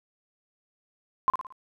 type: tone with echo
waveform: sine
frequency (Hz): 1046.5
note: C6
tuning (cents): 0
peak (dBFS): -17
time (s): 1.28-1.3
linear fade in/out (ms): 0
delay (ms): 56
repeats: 4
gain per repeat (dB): -7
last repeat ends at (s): 1.524
effects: none